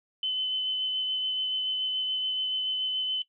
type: tone with vibrato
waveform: sine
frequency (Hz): 3036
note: F#7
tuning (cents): +44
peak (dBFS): -26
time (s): 0.23-3.22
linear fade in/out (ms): 2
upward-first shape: sine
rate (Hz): 7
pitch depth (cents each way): 8
effects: noise-tail reverb RT60 0.1 s tail -17 dB re dry